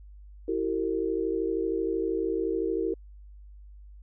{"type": "tone cluster", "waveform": "sine", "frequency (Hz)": [330.2, 383.4, 455.9], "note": ["E4", "G4", "A#4"], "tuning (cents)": [3, -38, -39], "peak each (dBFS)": -30, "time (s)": [0.48, 2.94], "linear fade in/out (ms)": 5, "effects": ["added 50 Hz sine -45 dBFS peak until 4.02 s"]}